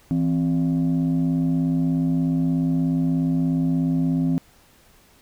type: tone pair together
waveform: sine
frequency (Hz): 164.8 / 261.6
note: E3 / C4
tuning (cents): 0 / 0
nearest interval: minor sixth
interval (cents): 800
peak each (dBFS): -19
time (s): 0.11-4.38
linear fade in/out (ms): 0
effects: tanh soft clip ceiling -15 dBFS + pink hiss -55 dBFS RMS until 5.21 s